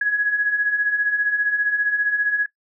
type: beating tone pair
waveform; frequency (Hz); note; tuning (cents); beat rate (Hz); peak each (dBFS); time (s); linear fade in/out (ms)
sine; 1661.2 / 1676.2; G#6 / G#6; 0 / +16; 15; -25 / -18; 0.01-2.46; 5
effects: noise-tail reverb RT60 0.1 s tail -20 dB re dry